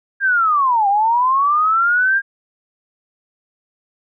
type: linear two-way sweep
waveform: sine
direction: down then up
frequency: 1621 to 782 to 1621 Hz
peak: -12 dBFS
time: 0.2-2.22 s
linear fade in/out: 50 ms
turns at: 0.88 s
effects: none